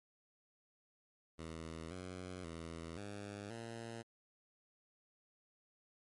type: tone with pitch steps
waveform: 10% pulse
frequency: 81.2 / 91.5 / 82.6 / 101.8 / 115.2 Hz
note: E2 / F#2 / E2 / G#2 / A#2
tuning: -26 / -19 / +4 / -34 / -20 cents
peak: -37 dBFS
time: 1.38-4.03 s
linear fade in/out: 20 ms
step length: 530 ms
effects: MP3 48 kbps